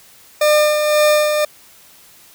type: tone with tremolo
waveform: 40% pulse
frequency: 602 Hz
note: D5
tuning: 43 cents sharp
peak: -9 dBFS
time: 0.41-1.45 s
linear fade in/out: 5 ms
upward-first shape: sine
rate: 1.9 Hz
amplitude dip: 45%
effects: white hiss -46 dBFS RMS until 2.34 s